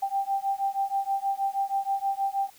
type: beating tone pair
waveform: sine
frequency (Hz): 784 / 790.3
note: G5 / G5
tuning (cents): 0 / +14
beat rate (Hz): 6.3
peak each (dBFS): -28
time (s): 0.02-2.5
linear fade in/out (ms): 10
effects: white hiss -55 dBFS RMS until 2.58 s